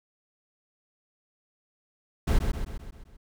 brown noise with echo, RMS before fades -21 dBFS, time 2.27-2.39 s, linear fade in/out 10 ms, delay 130 ms, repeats 6, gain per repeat -5 dB, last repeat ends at 3.17 s, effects none

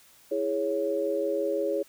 sine chord, C# minor, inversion first, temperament equal, 329.6 / 415.3 / 554.4 Hz, E4 / G#4 / C#5, 0 / 0 / 0 cents, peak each -32 / -29 / -28 dBFS, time 0.31-1.83 s, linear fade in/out 10 ms, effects white hiss -57 dBFS RMS until 1.88 s

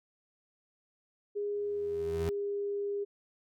sine tone with pitch glide, 410.3 to 404.9 Hz, G#4 to G#4, -21 to -44 cents, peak -31 dBFS, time 1.35-3.05 s, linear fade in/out 20 ms, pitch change -23 cents, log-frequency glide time 1.68-2.16 s
30% pulse tone with exponential growth, 84 Hz, E2, 33 cents sharp, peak -28 dBFS, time 1.55-2.29 s, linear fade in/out 0 ms, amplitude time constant 160 ms
effects none

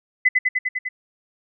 sine tone with echo, 2015 Hz, B6, 34 cents sharp, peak -11 dBFS, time 0.25-0.29 s, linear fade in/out 10 ms, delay 100 ms, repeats 6, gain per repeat -2 dB, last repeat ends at 0.89 s, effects none

